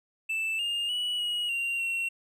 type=tone with pitch steps; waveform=triangle; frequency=2645 / 2821 / 2940 / 2902 / 2766 / 2729 Hz; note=E7 / F7 / F#7 / F#7 / F7 / F7; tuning=+5 / +17 / -12 / -34 / -17 / -41 cents; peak=-26 dBFS; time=0.29-2.09 s; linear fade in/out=10 ms; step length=300 ms; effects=none